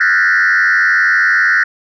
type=tone with frequency modulation; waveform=sine; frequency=1661.2 Hz; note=G#6; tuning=in tune; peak=-7 dBFS; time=0-1.64 s; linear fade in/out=10 ms; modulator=92.6 Hz; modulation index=2.8; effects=tanh soft clip ceiling -6 dBFS